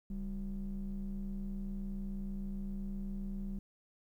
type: ring-modulated tone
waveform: triangle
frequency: 83.3 Hz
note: E2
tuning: 19 cents sharp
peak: -31 dBFS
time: 0.1-3.59 s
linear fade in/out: 5 ms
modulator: 113 Hz
effects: tanh soft clip ceiling -27 dBFS + 12-bit